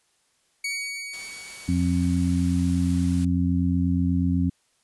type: tone with exponential decay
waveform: sawtooth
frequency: 2248 Hz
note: C#7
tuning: 24 cents sharp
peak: -22 dBFS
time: 0.64-2.9 s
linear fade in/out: 5 ms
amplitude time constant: 490 ms
type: noise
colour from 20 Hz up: white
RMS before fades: -42 dBFS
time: 1.13-3.25 s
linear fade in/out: 5 ms
type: harmonic tone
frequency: 88.2 Hz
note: F2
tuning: 18 cents sharp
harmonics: 1 / 2 / 3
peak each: -24 / -24 / -24 dBFS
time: 1.68-4.5 s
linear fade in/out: 10 ms
effects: white hiss -67 dBFS RMS until 4.83 s + resampled to 24000 Hz